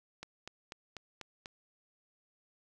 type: click train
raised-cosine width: 0.2 ms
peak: -26 dBFS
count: 6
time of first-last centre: 0.23-1.459 s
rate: 4.07 Hz
effects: none